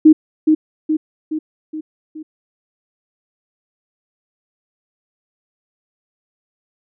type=tone with echo; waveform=sine; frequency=311.1 Hz; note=D#4; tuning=in tune; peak=-3 dBFS; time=0.05-0.13 s; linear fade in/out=10 ms; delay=420 ms; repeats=5; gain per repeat=-5 dB; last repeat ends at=2.23 s; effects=none